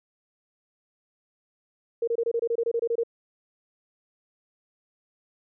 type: tone bursts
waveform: sine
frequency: 464.9 Hz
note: A#4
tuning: 5 cents flat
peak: -22 dBFS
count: 13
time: 2.02-3.035 s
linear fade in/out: 5 ms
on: 55 ms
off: 25 ms
effects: none